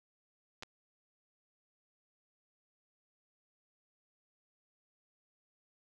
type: clicks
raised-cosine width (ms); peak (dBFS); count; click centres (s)
0.2; -27; 2; 0.625 / 0.633
effects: none